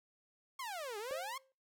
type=exponential two-way sweep; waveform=sawtooth; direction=down then up; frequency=1113 to 400 to 1113 Hz; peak=-37 dBFS; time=0.59-1.38 s; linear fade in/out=5 ms; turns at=0.98 s
type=tone with exponential decay; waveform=triangle; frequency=530 Hz; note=C5; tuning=22 cents sharp; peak=-34 dBFS; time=1.11-1.52 s; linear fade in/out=0 ms; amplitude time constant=89 ms
effects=noise-tail reverb RT60 0.3 s tail -24 dB re dry